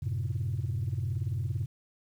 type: chord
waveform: sine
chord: F# diminished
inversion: none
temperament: equal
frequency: 92.5 / 110 / 130.81 Hz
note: F#2 / A2 / C3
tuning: 0 / 0 / 0 cents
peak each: -32 dBFS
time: 0.02-1.66 s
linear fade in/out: 10 ms
effects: tanh soft clip ceiling -24 dBFS + 10-bit